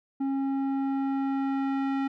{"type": "tone with low-pass filter sweep", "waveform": "square", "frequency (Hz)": 272.1, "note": "C#4", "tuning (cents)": -32, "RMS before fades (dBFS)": -28, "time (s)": [0.2, 2.08], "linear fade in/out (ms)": 10, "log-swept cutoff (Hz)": [640, 2000], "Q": 0.84, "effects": []}